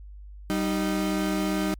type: tone pair together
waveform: 35% pulse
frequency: 193.4 / 308.9 Hz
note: G3 / D#4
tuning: -23 / -12 cents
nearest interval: minor sixth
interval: 811 cents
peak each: -25 dBFS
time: 0.5-1.74 s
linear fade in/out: 0 ms
effects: added 50 Hz sine -40 dBFS peak until 1.79 s + MP3 96 kbps